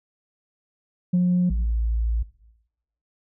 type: tone pair in turn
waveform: sine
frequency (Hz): 179 / 56.38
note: F3 / A1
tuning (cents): +43 / +43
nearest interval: octave + minor sixth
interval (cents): 2000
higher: first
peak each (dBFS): -14 / -20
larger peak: first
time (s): 1.13-1.5 / 1.5-2.23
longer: second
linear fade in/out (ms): 10
effects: noise-tail reverb RT60 0.9 s tail -18 dB re dry + tanh soft clip ceiling -14 dBFS